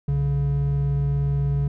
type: tone pair together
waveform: triangle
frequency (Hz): 62.8 / 140.98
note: B1 / C#3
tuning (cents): +30 / +30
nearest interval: octave + major second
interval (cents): 1400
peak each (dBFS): -25 / -18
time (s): 0.08-1.68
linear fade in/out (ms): 5
effects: none